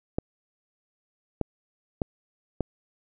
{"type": "clicks", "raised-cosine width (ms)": 2, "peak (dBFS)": -12, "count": 4, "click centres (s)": [0.185, 1.413, 2.018, 2.607], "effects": []}